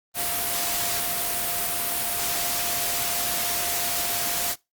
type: tone in noise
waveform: sine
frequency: 698.5 Hz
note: F5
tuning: in tune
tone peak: -35 dBFS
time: 0.14-4.56 s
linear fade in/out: 50 ms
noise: white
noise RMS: -26 dBFS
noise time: 0.14-4.56 s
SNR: -12 dB
effects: noise-tail reverb RT60 0.2 s tail -21 dB re dry + Opus 32 kbps